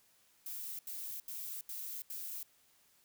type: noise bursts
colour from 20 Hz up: violet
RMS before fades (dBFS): -43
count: 5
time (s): 0.46-2.43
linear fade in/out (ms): 2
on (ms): 330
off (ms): 80
effects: white hiss -69 dBFS RMS until 3.04 s